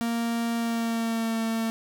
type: tone with pitch glide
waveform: 45% pulse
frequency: 232.4 to 225.4 Hz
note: A#3 to A3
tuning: -5 to +42 cents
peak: -25 dBFS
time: 0.01-1.7 s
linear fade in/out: 0 ms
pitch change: -53 cents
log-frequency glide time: 0.56-1.38 s
effects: none